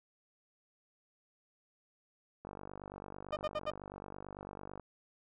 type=click train; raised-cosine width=1 ms; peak=-31 dBFS; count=116; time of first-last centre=2.45-4.797 s; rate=49 Hz
type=tone bursts; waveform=30% pulse; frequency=609 Hz; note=D#5; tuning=37 cents flat; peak=-30 dBFS; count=4; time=3.32-3.707 s; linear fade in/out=10 ms; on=45 ms; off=69 ms
effects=low-pass 3000 Hz 12 dB/octave